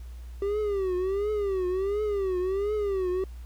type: tone with vibrato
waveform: triangle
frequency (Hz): 392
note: G4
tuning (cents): 0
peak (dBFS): -23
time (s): 0.42-3.24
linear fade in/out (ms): 2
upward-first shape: triangle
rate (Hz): 1.4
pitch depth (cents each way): 160
effects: added 60 Hz sine -38 dBFS peak until 3.45 s + pink hiss -59 dBFS RMS until 3.45 s